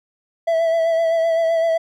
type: tone with vibrato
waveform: triangle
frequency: 659.3 Hz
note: E5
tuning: in tune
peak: -13 dBFS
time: 0.47-1.78 s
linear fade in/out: 10 ms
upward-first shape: sine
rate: 7.8 Hz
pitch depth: 27 cents each way
effects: none